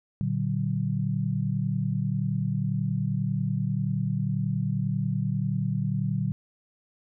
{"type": "chord", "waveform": "sine", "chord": "Bb augmented", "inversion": "none", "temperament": "equal with one note detuned", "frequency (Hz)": [116.54, 146.83, 188.67], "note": ["Bb2", "D3", "F#3"], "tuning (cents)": [0, 0, 34], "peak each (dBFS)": [-29, -28, -29], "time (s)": [0.21, 6.32], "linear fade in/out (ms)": 0, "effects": []}